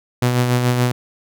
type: tone with tremolo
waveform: sawtooth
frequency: 123.47 Hz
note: B2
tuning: in tune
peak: -9 dBFS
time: 0.22-0.92 s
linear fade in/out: 5 ms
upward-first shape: sine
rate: 7 Hz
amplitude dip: 40%
effects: none